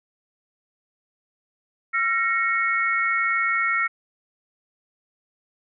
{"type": "tone cluster", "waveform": "sine", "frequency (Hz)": [1358, 1876, 2197], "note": ["F6", "A#6", "C#7"], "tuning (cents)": [-49, 11, -16], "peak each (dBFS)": -24, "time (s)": [1.93, 3.88], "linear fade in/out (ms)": 20, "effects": []}